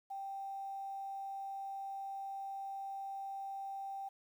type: tone with quantisation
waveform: sine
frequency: 784 Hz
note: G5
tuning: in tune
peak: -40 dBFS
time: 0.1-4.09 s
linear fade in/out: 10 ms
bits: 11
effects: none